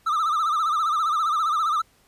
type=tone with vibrato; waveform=triangle; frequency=1255 Hz; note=D#6; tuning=15 cents sharp; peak=-18 dBFS; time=0.06-1.82 s; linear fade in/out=10 ms; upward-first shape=sine; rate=15 Hz; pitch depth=110 cents each way; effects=pink hiss -60 dBFS RMS until 2.07 s + resampled to 32000 Hz